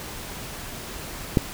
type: click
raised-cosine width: 3 ms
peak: -3 dBFS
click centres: 1.372 s
effects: pink hiss -36 dBFS RMS until 1.53 s